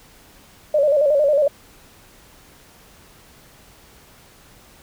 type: tone with vibrato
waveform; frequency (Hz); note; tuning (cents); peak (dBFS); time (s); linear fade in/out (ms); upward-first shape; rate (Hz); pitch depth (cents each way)
sine; 581; D5; -19; -13; 0.74-1.48; 5; square; 11; 73
effects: pink hiss -49 dBFS RMS until 4.82 s